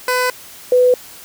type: tone pair in turn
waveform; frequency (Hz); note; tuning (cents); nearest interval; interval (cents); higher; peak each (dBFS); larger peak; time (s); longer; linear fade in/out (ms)
15% pulse / sine; 502 / 498.8; B4 / B4; +28 / +17; unison; 11; first; -8; neither; 0.08-0.3 / 0.72-0.94; neither; 2
effects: white hiss -38 dBFS RMS until 1.24 s